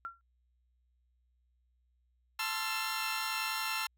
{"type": "tone with exponential decay", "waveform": "sine", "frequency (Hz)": 1368, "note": "F6", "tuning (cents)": -36, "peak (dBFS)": -34, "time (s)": [0.05, 0.21], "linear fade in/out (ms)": 0, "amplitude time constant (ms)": 34}
{"type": "chord", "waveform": "15% pulse", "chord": "F major seventh", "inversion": "first", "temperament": "equal with one note detuned", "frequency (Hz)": [880, 1046.5, 1318.5, 1369], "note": ["A5", "C6", "E6", "F6"], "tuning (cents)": [0, 0, 0, -35], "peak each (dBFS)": [-32, -33, -34, -31], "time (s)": [2.39, 3.87], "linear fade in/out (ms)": 5}
{"effects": ["added 61 Hz sine -70 dBFS peak until 3.97 s"]}